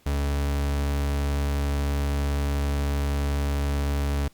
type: tone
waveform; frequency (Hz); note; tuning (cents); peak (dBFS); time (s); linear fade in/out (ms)
40% pulse; 71; C#2; +42; -22; 0.06-4.28; 5
effects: pink hiss -60 dBFS RMS until 4.33 s + Opus 48 kbps